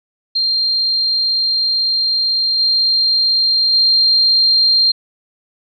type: tone with level steps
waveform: sine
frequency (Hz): 4186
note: C8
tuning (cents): 0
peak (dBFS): -13 / -11 / -9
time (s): 0.35-4.92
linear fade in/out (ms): 10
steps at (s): 2.59 / 3.73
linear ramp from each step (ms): 5
effects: none

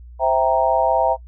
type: chord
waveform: sine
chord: C dominant seventh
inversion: none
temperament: equal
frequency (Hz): 523.3 / 659.3 / 784 / 932.3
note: C5 / E5 / G5 / Bb5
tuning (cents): 0 / 0 / 0 / 0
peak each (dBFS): -22 / -18 / -20 / -20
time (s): 0.19-1.17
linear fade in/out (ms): 50
effects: noise-tail reverb RT60 0.1 s tail -23 dB re dry + added 60 Hz sine -37 dBFS peak until 1.27 s

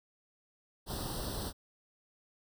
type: noise with comb filter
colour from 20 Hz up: pink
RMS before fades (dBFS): -38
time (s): 0.86-1.53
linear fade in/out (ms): 50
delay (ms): 0.22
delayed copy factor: +0.95
effects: none

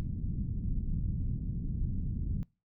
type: low-pass noise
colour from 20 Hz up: pink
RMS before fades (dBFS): -33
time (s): 0-2.43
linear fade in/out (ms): 0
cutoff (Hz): 200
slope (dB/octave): 24
effects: noise-tail reverb RT60 0.3 s tail -25 dB re dry

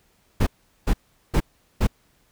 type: noise bursts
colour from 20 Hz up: brown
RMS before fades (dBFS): -18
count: 4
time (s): 0.4-1.872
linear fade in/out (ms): 10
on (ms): 68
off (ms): 400
effects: pink hiss -63 dBFS RMS until 2.31 s

